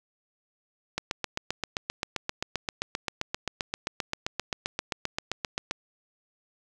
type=click train; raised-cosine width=0.2 ms; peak=-11 dBFS; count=37; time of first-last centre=0.98-5.711 s; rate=7.61 Hz; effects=none